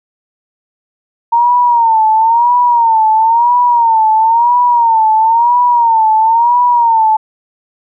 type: tone with vibrato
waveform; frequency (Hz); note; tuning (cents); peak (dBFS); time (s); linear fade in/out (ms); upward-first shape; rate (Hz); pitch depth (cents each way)
sine; 923; A#5; -17; -6; 1.32-7.17; 10; sine; 0.99; 100
effects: none